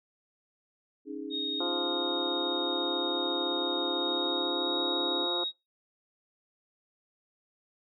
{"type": "chord", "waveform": "sine", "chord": "C# suspended second", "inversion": "none", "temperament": "equal", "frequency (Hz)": [277.2, 311.1, 415.3], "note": ["C#4", "D#4", "G#4"], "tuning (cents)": [0, 0, 0], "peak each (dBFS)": [-39, -39, -41], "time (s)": [1.05, 5.28], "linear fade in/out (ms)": 50}
{"type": "tone with pitch glide", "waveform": "sine", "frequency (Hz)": [3729, 3775], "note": ["A#7", "A#7"], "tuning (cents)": [0, 21], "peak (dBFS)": -30, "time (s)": [1.3, 5.52], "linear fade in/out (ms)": 50, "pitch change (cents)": 21, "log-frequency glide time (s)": [3.95, 4.79]}
{"type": "harmonic tone", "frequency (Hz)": 174.61, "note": "F3", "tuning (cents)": 0, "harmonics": [2, 3, 4, 5, 6, 7, 8], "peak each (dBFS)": [-34, -38, -40, -42, -44, -45, -46], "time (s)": [1.6, 5.44], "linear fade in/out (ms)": 5}
{"effects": ["noise-tail reverb RT60 0.2 s tail -18 dB re dry"]}